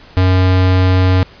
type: tone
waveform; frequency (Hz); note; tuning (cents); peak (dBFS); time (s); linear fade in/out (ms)
square; 92.7; F#2; +4; -9; 0.17-1.23; 0
effects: pink hiss -41 dBFS RMS until 1.4 s + resampled to 11025 Hz